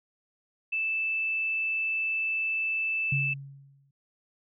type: tone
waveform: sine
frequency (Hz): 2637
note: E7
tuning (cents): 0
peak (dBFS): -26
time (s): 0.72-3.34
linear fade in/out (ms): 10
type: tone with exponential decay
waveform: sine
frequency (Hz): 138.59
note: C#3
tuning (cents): 0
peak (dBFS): -24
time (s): 3.12-3.91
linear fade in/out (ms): 5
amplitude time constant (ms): 170
effects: none